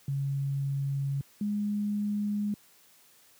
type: tone pair in turn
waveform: sine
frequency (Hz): 138.59 / 206.7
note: C#3 / G#3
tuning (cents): 0 / -8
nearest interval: perfect fifth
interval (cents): 692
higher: second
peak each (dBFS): -27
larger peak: neither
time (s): 0.08-1.21 / 1.41-2.54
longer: neither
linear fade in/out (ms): 2
effects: white hiss -60 dBFS RMS until 3.39 s + high-pass 80 Hz 12 dB/octave